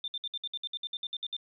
sine tone bursts, 3579 Hz, A7, 29 cents sharp, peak -32 dBFS, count 14, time 0.04-1.366 s, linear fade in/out 2 ms, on 39 ms, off 60 ms, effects none

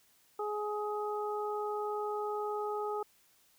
harmonic tone, 418.9 Hz, G#4, 15 cents sharp, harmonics 1 / 2 / 3, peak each -35 / -38 / -40 dBFS, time 0.39-3.03 s, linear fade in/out 5 ms, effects white hiss -67 dBFS RMS until 3.58 s

